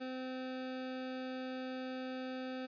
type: tone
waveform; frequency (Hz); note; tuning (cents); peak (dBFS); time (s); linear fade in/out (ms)
25% pulse; 257.9; C4; -25; -36; 0-2.67; 20
effects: resampled to 11025 Hz + 12-bit